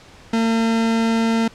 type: tone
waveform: 40% pulse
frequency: 226.9 Hz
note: A#3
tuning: 47 cents flat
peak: -15 dBFS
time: 0.33-1.48 s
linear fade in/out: 5 ms
effects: pink hiss -45 dBFS RMS until 1.54 s + low-pass 6000 Hz 12 dB/octave